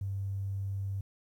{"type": "tone", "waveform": "triangle", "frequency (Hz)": 98.1, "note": "G2", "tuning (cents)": 2, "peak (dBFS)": -28, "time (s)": [0.01, 1.01], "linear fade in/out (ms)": 5, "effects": ["tanh soft clip ceiling -30 dBFS", "11-bit"]}